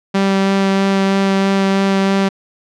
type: tone with vibrato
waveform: sawtooth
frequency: 194.8 Hz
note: G3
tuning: 11 cents flat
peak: -8 dBFS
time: 0.14-2.29 s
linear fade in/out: 10 ms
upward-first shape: sine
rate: 3.1 Hz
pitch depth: 8 cents each way
effects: low-pass 5000 Hz 12 dB/octave

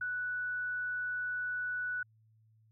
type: tone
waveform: sine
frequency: 1480 Hz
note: F#6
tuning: in tune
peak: -33 dBFS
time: 0.01-2.03 s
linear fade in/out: 5 ms
effects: added 110 Hz sine -63 dBFS peak until 2.71 s

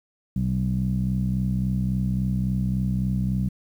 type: tone with low-pass filter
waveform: 15% pulse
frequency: 63.6 Hz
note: C2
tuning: 48 cents flat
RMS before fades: -24 dBFS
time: 0.36-3.49 s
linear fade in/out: 5 ms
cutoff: 170 Hz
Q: 4
effects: 9-bit

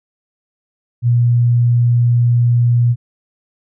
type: tone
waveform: sine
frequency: 120 Hz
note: B2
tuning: 49 cents flat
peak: -9 dBFS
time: 1.02-2.96 s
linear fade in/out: 50 ms
effects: none

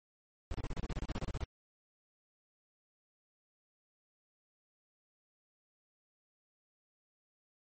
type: noise bursts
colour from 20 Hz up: brown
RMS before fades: -36 dBFS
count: 15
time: 0.51-1.437 s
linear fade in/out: 0 ms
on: 31 ms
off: 33 ms
effects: MP3 32 kbps

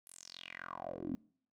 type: tone with band-pass filter sweep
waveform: 10% pulse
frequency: 43.97 Hz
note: F1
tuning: 13 cents sharp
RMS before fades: -45 dBFS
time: 0.07-1.15 s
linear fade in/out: 0 ms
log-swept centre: 11000 to 240 Hz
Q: 6.8
effects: noise-tail reverb RT60 0.6 s tail -25 dB re dry

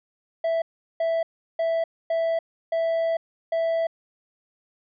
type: tone bursts at uneven times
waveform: triangle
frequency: 659.3 Hz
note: E5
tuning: in tune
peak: -19 dBFS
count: 6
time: 0.44-0.62 / 1-1.23 / 1.59-1.84 / 2.1-2.39 / 2.72-3.17 / 3.52-3.87 s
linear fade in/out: 5 ms
effects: resampled to 11025 Hz

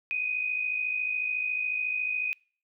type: tone pair together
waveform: sine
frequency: 2445 / 2499 Hz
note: D#7 / D#7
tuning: -31 / +7 cents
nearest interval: unison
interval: 38 cents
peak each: -34 / -28 dBFS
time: 0.11-2.33 s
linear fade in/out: 0 ms
effects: noise-tail reverb RT60 0.5 s tail -26 dB re dry

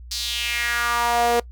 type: tone with high-pass filter sweep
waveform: sawtooth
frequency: 237.7 Hz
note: A#3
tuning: 34 cents sharp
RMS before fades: -22 dBFS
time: 0.11-1.4 s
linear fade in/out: 5 ms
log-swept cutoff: 4800 to 510 Hz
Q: 3.3
effects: noise-tail reverb RT60 0.1 s tail -22 dB re dry + added 60 Hz sine -37 dBFS peak until 1.51 s

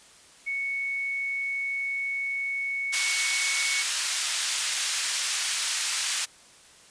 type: tone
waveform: sine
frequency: 2217 Hz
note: C#7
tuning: in tune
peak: -27 dBFS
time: 0.46-3.83 s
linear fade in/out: 20 ms
type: band-pass noise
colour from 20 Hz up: white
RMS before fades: -28 dBFS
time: 2.92-6.26 s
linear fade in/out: 20 ms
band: 1600 to 8400 Hz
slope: 12 dB/octave
effects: white hiss -53 dBFS RMS until 6.9 s + resampled to 22050 Hz

